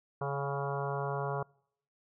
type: harmonic tone with a mistuned harmonic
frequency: 140 Hz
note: C#3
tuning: 18 cents sharp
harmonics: 1 / 3 / 4 / 5 / 6 / 7 / 8 / 9 / 10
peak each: -36 / -38 / -41 / -40 / -43 / -42 / -42 / -49 / -46 dBFS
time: 0.21-1.43 s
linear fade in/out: 5 ms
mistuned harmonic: 6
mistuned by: -21 cents
effects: noise-tail reverb RT60 0.7 s tail -26 dB re dry